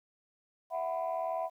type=chord; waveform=sine; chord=E suspended second; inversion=none; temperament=equal with one note detuned; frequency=659.3 / 740 / 995.2 Hz; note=E5 / F#5 / B5; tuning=0 / 0 / +13 cents; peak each=-33 / -35 / -38 dBFS; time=0.7-1.5 s; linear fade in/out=50 ms; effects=tanh soft clip ceiling -25 dBFS + 11-bit